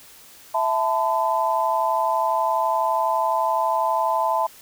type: chord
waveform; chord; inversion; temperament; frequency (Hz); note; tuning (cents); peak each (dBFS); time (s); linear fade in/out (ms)
sine; E suspended fourth; none; equal with one note detuned; 659.3 / 880 / 1012; E5 / A5 / B5; 0 / 0 / +42; -24 / -22 / -23; 0.54-4.47; 10
effects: white hiss -47 dBFS RMS until 4.61 s